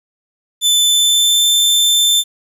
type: tone with pitch glide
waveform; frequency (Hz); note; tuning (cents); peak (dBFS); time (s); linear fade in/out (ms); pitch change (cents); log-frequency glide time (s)
sawtooth; 3520 to 3551; A7 to A7; 0 to +15; -7; 0.61-2.24; 50; +15; 0.85-1.47
effects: resampled to 32000 Hz + 8-bit